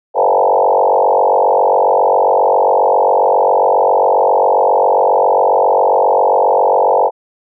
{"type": "tone with frequency modulation", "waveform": "sine", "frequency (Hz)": 687, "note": "F5", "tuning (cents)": -29, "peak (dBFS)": -8, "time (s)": [0.14, 7.11], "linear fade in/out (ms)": 50, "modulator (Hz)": 47.4, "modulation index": 4.9, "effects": []}